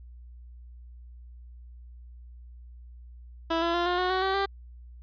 15% pulse tone with pitch steps, 329.6 / 338.1 / 346.8 / 355.7 / 364.9 / 374.3 / 383.9 / 393.8 Hz, E4 / E4 / F4 / F4 / F#4 / F#4 / G4 / G4, 0 / +44 / -12 / +32 / -24 / +20 / -36 / +8 cents, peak -18 dBFS, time 3.5-4.46 s, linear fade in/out 10 ms, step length 120 ms, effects added 60 Hz sine -44 dBFS peak until 5.02 s + resampled to 11025 Hz

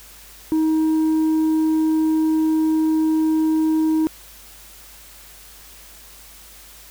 sine tone with tanh clipping, 315.6 Hz, D#4, 25 cents sharp, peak -16 dBFS, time 0.52-4.07 s, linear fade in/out 0 ms, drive 3 dB, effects added 50 Hz sine -49 dBFS peak until 6.9 s + white hiss -44 dBFS RMS until 6.9 s

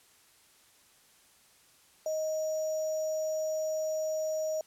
sine tone with sample-and-hold, 626 Hz, D#5, 10 cents sharp, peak -29 dBFS, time 2.06-4.61 s, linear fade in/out 2 ms, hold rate 6300 Hz, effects white hiss -62 dBFS RMS until 4.66 s + low-pass 12000 Hz 12 dB/octave

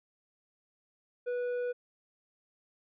triangle tone with tanh clipping, 490 Hz, B4, 14 cents flat, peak -32 dBFS, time 1.26-1.73 s, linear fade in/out 20 ms, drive 11 dB, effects none

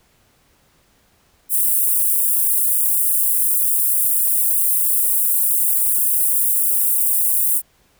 white high-pass noise, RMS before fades -17 dBFS, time 1.49-7.62 s, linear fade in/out 50 ms, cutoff 8800 Hz, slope 48 dB/octave, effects pink hiss -58 dBFS RMS until 7.99 s

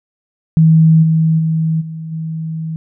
sine tone with level steps, 160.5 Hz, E3, 46 cents flat, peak -5 / -9 / -12 / -23 / -19 dBFS, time 0.57-2.76 s, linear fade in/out 0 ms, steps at 1.02 / 1.38 / 1.8 / 2.11 s, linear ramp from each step 20 ms, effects none

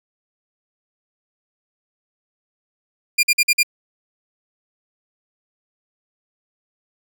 sawtooth tone bursts, 2400 Hz, D7, 37 cents sharp, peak -9 dBFS, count 5, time 3.18-3.632 s, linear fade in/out 10 ms, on 52 ms, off 48 ms, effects none

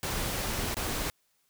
pink noise with dropouts, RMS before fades -32 dBFS, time 0.03-1.1 s, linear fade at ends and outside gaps 0 ms, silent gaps 0.744-0.768 s, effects white hiss -72 dBFS RMS until 1.49 s

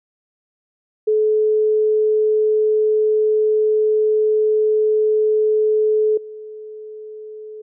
sine tone with level steps, 430 Hz, A4, 40 cents flat, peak -13 / -31 dBFS, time 1.07-7.62 s, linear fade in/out 10 ms, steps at 6.17 s, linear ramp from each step 5 ms, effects none

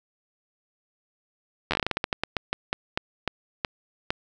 slowing click train, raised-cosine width 0.3 ms, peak -8 dBFS, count 20, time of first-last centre 1.71-4.105 s, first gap 11 ms, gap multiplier 1.23, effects none

